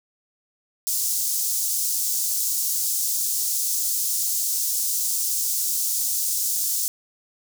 pink high-pass noise, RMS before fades -24 dBFS, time 0.87-6.88 s, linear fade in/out 0 ms, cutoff 5900 Hz, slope 24 dB/octave, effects none

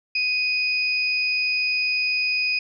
sine tone pair together, 2493 / 4986 Hz, D#7 / D#8, +3 / +3 cents, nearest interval octave, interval 1200 cents, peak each -21 / -26 dBFS, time 0.15-2.59 s, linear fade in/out 5 ms, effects none

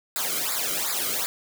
white noise with flanger, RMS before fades -27 dBFS, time 0.16-1.26 s, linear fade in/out 0 ms, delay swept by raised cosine 0.33 to 1.15 ms, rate 2.7 Hz, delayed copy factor -0.9, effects none

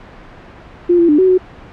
sine tone with pitch steps, 350.5 / 339.8 / 297.2 / 374.8 / 368.9 Hz, F4 / F4 / D4 / F#4 / F#4, +6 / -47 / +21 / +22 / -5 cents, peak -7 dBFS, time 0.89-1.38 s, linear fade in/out 10 ms, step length 98 ms, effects pink hiss -37 dBFS RMS until 1.72 s + low-pass 2000 Hz 12 dB/octave

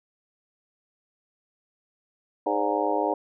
harmonic tone with a mistuned harmonic, 103.3 Hz, G#2, 9 cents flat, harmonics 3 / 4 / 5 / 6 / 7 / 8 / 9, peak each -30 / -30 / -30 / -30 / -30 / -30 / -30 dBFS, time 2.46-3.14 s, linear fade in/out 5 ms, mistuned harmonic 6, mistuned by -100 cents, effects none

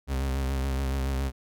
40% pulse tone with vibrato, 66.9 Hz, C2, 39 cents sharp, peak -25 dBFS, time 0.07-1.32 s, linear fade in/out 50 ms, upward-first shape sine, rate 7.1 Hz, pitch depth 49 cents each way, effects none

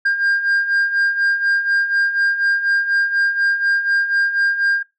sine beating tone pair, 1601 / 1605.1 Hz, G6 / G6, +36 / +41 cents, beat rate 4.1 Hz, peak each -19 / -14 dBFS, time 0.05-4.83 s, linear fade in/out 10 ms, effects noise-tail reverb RT60 0.2 s tail -19 dB re dry + tanh soft clip ceiling -12 dBFS

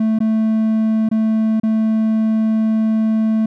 triangle tone with dropouts, 220 Hz, A3, in tune, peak -11 dBFS, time 0-3.46 s, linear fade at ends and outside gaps 5 ms, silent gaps 0.189-0.203 / 1.09-1.113 / 1.6-1.633 s, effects none

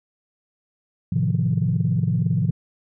sine chord, F dominant seventh, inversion first, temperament just, 109.13 / 130.96 / 157.15 / 174.61 Hz, A2 / C3 / Eb3 / F3, -14 / +2 / +18 / 0 cents, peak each -23 dBFS, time 1.12-2.51 s, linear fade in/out 5 ms, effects tanh soft clip ceiling -10 dBFS

